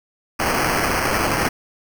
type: noise with sample-and-hold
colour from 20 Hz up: white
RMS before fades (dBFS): -20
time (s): 0.39-1.49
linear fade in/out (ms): 10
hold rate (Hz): 3675
effects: none